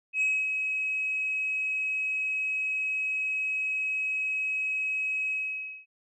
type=tone with ADSR envelope; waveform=sine; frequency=2553 Hz; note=D#7; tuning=44 cents sharp; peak=-20 dBFS; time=0.13-5.86 s; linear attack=83 ms; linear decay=250 ms; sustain=-6 dB; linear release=550 ms; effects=tanh soft clip ceiling -21 dBFS